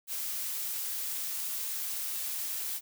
blue noise, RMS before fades -35 dBFS, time 0.07-2.81 s, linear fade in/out 50 ms, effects none

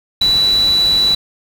sine tone in noise, 3951 Hz, B7, in tune, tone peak -10 dBFS, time 0.21-1.15 s, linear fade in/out 5 ms, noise pink, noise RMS -27 dBFS, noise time 0.21-1.15 s, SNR +14 dB, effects none

